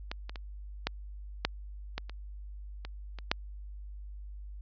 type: clicks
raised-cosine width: 0.2 ms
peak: -17 / -23 / -24 / -11 / -8 / -16 / -26 / -23 / -26 / -7 dBFS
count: 10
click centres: 0.115 / 0.295 / 0.358 / 0.87 / 1.45 / 1.98 / 2.096 / 2.85 / 3.187 / 3.315 s
effects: added 50 Hz sine -41 dBFS peak until 4.61 s + resampled to 11025 Hz